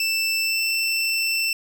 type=tone with pitch glide; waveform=25% pulse; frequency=2660 to 2677 Hz; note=E7 to E7; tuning=+15 to +26 cents; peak=-17 dBFS; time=0-1.53 s; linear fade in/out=2 ms; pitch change=+11 cents; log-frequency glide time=0.4-0.73 s; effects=none